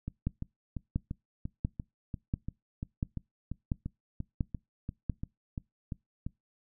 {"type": "two click trains", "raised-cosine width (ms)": 5, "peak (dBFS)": [-17, -23], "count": [8, 19], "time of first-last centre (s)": [[0.27, 5.098], [0.08, 6.266]], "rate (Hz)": [1.45, 2.91], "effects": ["noise-tail reverb RT60 0.2 s tail -24 dB re dry"]}